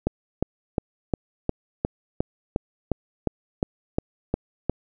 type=click train; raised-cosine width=2 ms; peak=-8 dBFS; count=14; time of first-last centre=0.07-4.696 s; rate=2.81 Hz; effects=none